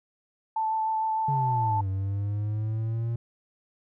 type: tone with vibrato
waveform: sine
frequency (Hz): 880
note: A5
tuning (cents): 0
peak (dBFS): -24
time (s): 0.56-1.81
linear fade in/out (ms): 5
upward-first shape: sine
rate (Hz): 6.6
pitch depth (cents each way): 11
type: linear two-way sweep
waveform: triangle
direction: down then up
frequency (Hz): 142.9 to 95 to 117.4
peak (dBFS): -24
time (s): 1.28-3.16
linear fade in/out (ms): 5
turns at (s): 1.88
effects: none